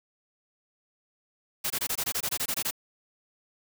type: noise bursts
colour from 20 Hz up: white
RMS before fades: -29 dBFS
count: 13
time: 1.64-2.711 s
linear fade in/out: 10 ms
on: 63 ms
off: 21 ms
effects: none